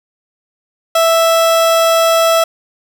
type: tone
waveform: 30% pulse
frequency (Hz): 659.3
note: E5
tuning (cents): 0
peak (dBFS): -6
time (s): 0.95-2.44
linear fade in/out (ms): 5
effects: 8-bit